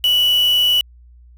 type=tone with quantisation; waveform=sine; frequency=2952 Hz; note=F#7; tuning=5 cents flat; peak=-12 dBFS; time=0.04-0.81 s; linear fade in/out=2 ms; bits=4; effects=added 60 Hz sine -42 dBFS peak until 1.37 s